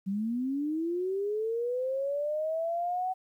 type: linear sweep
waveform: sine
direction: up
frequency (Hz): 187.7 to 754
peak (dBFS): -28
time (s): 0.06-3.14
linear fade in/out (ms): 20
effects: 11-bit